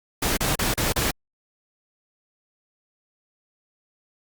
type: noise bursts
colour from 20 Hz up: pink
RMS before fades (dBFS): -23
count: 5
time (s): 0.22-1.11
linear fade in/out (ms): 5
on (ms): 150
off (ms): 35
effects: Opus 48 kbps